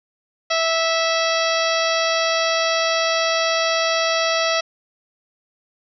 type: harmonic tone with a mistuned harmonic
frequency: 656 Hz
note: E5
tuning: 9 cents flat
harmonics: 1 / 2 / 3 / 4 / 5 / 6 / 7 / 8 / 9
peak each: -21 / -24 / -26 / -27 / -28 / -29 / -29 / -30 / -31 dBFS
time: 0.5-4.61 s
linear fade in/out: 10 ms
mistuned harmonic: 9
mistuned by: -52 cents
effects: none